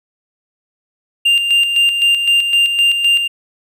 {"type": "tone with tremolo", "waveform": "triangle", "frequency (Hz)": 2794, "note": "F7", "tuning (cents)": 0, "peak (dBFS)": -7, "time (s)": [1.25, 3.28], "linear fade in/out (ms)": 10, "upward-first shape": "square", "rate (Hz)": 3.9, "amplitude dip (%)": 50, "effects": []}